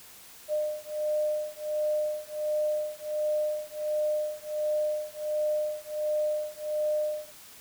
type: beating tone pair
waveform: sine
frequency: 605 / 606.4 Hz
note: D#5 / D#5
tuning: -49 / -45 cents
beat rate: 1.4 Hz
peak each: -30 dBFS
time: 0.48-7.32 s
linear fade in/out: 50 ms
effects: white hiss -50 dBFS RMS until 7.6 s